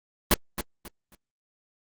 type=noise with echo; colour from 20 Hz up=pink; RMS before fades=-18 dBFS; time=0.31-0.34 s; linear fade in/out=2 ms; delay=270 ms; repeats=3; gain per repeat=-11 dB; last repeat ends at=1.15 s; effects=Opus 24 kbps